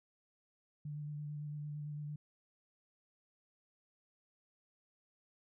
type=tone with vibrato; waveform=sine; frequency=148.3 Hz; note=D3; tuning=17 cents sharp; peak=-40 dBFS; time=0.85-2.16 s; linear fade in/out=5 ms; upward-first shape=square; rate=8.9 Hz; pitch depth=14 cents each way; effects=none